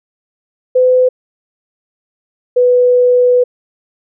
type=tone pair in turn; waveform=sine; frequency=507 / 494.8 Hz; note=B4 / B4; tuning=+45 / +3 cents; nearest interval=unison; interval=42 cents; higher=first; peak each=-6 dBFS; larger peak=neither; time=0.75-1.09 / 2.56-3.44 s; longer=second; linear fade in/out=10 ms; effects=none